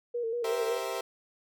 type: tone with vibrato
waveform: sine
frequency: 466.2 Hz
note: A#4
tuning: in tune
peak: -29 dBFS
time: 0.14-0.78 s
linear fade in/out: 10 ms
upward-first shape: square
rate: 5.3 Hz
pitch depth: 48 cents each way
type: chord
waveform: 30% pulse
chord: C dominant seventh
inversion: second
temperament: equal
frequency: 392 / 466.2 / 523.3 / 659.3 Hz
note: G4 / Bb4 / C5 / E5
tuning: 0 / 0 / 0 / 0 cents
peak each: -35 dBFS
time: 0.44-1.01 s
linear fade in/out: 5 ms
effects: none